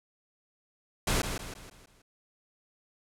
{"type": "noise with echo", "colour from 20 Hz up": "pink", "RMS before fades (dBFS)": -27, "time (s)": [1.07, 1.22], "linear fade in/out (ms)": 5, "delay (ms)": 160, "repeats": 5, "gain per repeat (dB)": -7, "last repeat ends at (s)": 2.02, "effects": ["low-pass 11000 Hz 12 dB/octave"]}